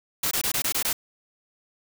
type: noise bursts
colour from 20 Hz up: white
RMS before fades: -25 dBFS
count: 7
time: 0.23-0.93 s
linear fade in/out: 5 ms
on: 82 ms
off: 21 ms
effects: none